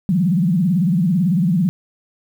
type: tone with vibrato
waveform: sine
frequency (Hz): 177.2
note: F3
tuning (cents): +25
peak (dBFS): -13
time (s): 0.09-1.69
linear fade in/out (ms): 0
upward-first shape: sine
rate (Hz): 18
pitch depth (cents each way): 220
effects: 8-bit